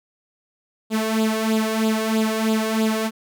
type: tone with flanger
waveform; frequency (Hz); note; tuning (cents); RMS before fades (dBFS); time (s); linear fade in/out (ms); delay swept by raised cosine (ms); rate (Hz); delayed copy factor
sawtooth; 220; A3; 0; -21; 0.9-3.11; 50; 0.25 to 1.85; 3.1; +0.7
effects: none